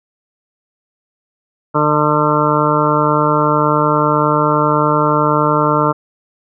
harmonic tone, 150.3 Hz, D3, 40 cents sharp, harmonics 1 / 2 / 3 / 4 / 6 / 7 / 8 / 9, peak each -19 / -19 / -19 / -19 / -19 / -19 / -19 / -19 dBFS, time 1.74-5.93 s, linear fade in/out 20 ms, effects none

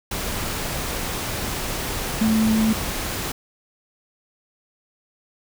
sine tone in noise, 220 Hz, A3, in tune, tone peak -16 dBFS, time 2.21-2.73 s, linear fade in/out 5 ms, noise pink, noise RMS -27 dBFS, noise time 0.11-3.32 s, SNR +8 dB, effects none

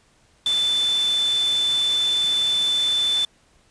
sine tone in noise, 3520 Hz, A7, in tune, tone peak -18 dBFS, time 0.46-3.25 s, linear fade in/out 2 ms, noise white, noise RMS -32 dBFS, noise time 0.46-3.25 s, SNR +11 dB, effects pink hiss -59 dBFS RMS until 3.7 s + resampled to 22050 Hz

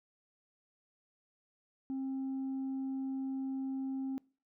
sine tone with tanh clipping, 266.8 Hz, C4, 34 cents sharp, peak -35 dBFS, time 1.9-4.18 s, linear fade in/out 0 ms, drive 1 dB, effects noise-tail reverb RT60 0.4 s tail -25 dB re dry

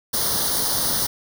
white noise with comb filter, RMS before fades -22 dBFS, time 0.13-1.07 s, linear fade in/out 10 ms, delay 0.2 ms, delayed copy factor +0.9, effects none

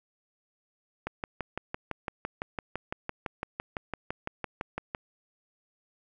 click train, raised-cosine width 0.5 ms, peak -17 dBFS, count 24, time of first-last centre 1.07-4.949 s, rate 5.93 Hz, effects none

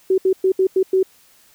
sine tone bursts at uneven times, 378.1 Hz, F#4, 38 cents sharp, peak -12 dBFS, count 6, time 0.1-0.18 / 0.25-0.33 / 0.44-0.52 / 0.59-0.67 / 0.76-0.83 / 0.93-1.03 s, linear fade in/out 5 ms, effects white hiss -53 dBFS RMS until 1.54 s

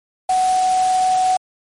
sine tone in noise, 744 Hz, F#5, 9 cents sharp, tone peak -13 dBFS, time 0.29-1.37 s, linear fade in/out 5 ms, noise white, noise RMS -29 dBFS, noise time 0.29-1.37 s, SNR +13 dB, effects MP3 48 kbps

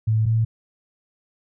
sine tone pair in turn, 110 / 112.31 Hz, A2 / A2, 0 / +36 cents, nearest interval unison, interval 36 cents, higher second, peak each -16 dBFS, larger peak neither, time 0.07-0.26 / 0.26-0.45 s, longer neither, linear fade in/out 10 ms, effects none

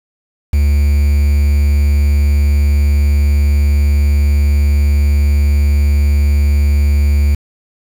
triangle tone with quantisation, 72 Hz, D2, 34 cents flat, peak -6 dBFS, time 0.53-7.35 s, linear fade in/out 5 ms, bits 5, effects none

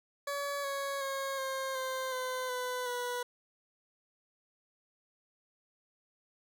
20% pulse tone with pitch steps, 567 / 555.3 / 543.9 / 532.7 / 521.7 / 511 / 500.5 / 490.2 Hz, C#5 / C#5 / C#5 / C5 / C5 / C5 / B4 / B4, +39 / +3 / -33 / +31 / -5 / -41 / +23 / -13 cents, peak -29 dBFS, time 0.27-3.23 s, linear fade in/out 5 ms, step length 370 ms, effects none

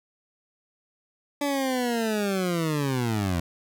20% pulse linear sweep, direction down, 290 to 82.41 Hz, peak -19 dBFS, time 1.41-3.4 s, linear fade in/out 5 ms, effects none

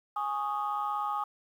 sine chord, Ab suspended fourth, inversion none, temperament equal, 830.6 / 1108.7 / 1244.5 Hz, Ab5 / Db6 / Eb6, 0 / 0 / 0 cents, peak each -32 / -36 / -32 dBFS, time 0.16-1.24 s, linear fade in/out 5 ms, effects tanh soft clip ceiling -22 dBFS + 10-bit

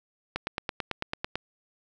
click train, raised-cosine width 0.3 ms, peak -13 dBFS, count 10, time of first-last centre 0.36-1.356 s, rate 9.04 Hz, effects none

